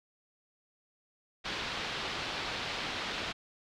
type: low-pass noise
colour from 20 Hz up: white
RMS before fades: -37 dBFS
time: 1.44-3.33 s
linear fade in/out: 20 ms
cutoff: 4100 Hz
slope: 24 dB/octave
effects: none